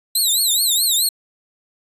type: tone with vibrato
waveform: 15% pulse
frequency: 3951 Hz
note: B7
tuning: in tune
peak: -8 dBFS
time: 0.15-1.09 s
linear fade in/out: 5 ms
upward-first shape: triangle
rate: 4.7 Hz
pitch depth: 200 cents each way
effects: resampled to 32000 Hz